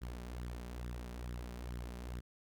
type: tone with flanger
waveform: sawtooth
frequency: 60.4 Hz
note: B1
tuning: 38 cents flat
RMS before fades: -44 dBFS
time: 0.01-2.21 s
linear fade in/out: 20 ms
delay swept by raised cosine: 0.55 to 5.15 ms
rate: 2.3 Hz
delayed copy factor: +0.6
effects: none